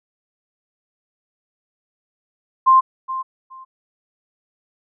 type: tone with echo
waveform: sine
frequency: 1049 Hz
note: C6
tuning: 4 cents sharp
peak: -8 dBFS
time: 2.66-2.81 s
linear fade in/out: 20 ms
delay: 420 ms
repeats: 2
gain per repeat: -14 dB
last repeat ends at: 3.65 s
effects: none